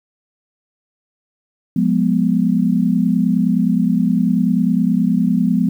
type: chord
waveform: sine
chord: F diminished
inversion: none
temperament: equal with one note detuned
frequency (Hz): 177.87 / 207.7 / 246.9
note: F3 / Ab3 / Cb4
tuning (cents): +32 / 0 / 0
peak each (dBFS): -17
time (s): 1.76-5.69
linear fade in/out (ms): 5
effects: 8-bit